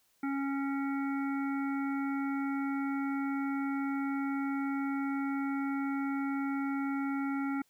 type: harmonic tone with a mistuned harmonic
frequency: 275.6 Hz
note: C#4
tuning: 10 cents flat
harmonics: 1 / 3 / 5 / 7 / 8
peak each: -31 / -42 / -41 / -49 / -47 dBFS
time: 0.23-7.62 s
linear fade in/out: 5 ms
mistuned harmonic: 8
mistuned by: +18 cents
effects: white hiss -71 dBFS RMS until 7.69 s